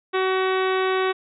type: harmonic tone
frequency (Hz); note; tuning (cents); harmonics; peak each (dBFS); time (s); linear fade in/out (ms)
376.7; F#4; +31; 1 / 2 / 3 / 4 / 5 / 6 / 7 / 8 / 9 / 10; -21 / -29 / -27 / -31 / -32 / -35 / -36 / -40 / -38 / -38; 0.13-1.13; 20
effects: none